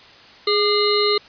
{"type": "harmonic tone with a mistuned harmonic", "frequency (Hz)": 415.3, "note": "G#4", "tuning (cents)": 0, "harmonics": [1, 3, 5, 7, 9, 10], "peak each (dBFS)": [-18, -24, -27, -30, -26, -21], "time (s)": [0.47, 1.18], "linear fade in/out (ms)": 5, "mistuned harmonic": 3, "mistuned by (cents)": -53, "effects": ["white hiss -45 dBFS RMS until 1.28 s", "resampled to 11025 Hz"]}